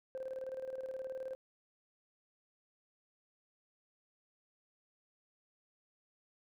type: tone with tremolo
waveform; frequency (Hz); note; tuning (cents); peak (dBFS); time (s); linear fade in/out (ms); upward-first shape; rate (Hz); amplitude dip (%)
sine; 523.3; C5; 0; -36; 0.15-1.35; 0; square; 19; 60
effects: tanh soft clip ceiling -35 dBFS